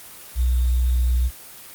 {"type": "tone with sample-and-hold", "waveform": "sine", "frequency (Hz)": 61.74, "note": "B1", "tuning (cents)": 0, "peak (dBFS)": -16, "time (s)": [0.35, 1.31], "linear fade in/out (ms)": 50, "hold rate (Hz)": 3675, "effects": ["white hiss -41 dBFS RMS until 1.74 s", "Opus 24 kbps"]}